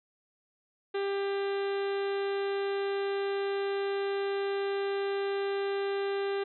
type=harmonic tone; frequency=396.7 Hz; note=G4; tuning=21 cents sharp; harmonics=1 / 2 / 3 / 4 / 5 / 6 / 7 / 8 / 9 / 10; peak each=-29 / -40 / -44 / -43 / -47 / -50 / -49 / -52 / -51 / -52 dBFS; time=0.94-6.44 s; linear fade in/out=10 ms; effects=none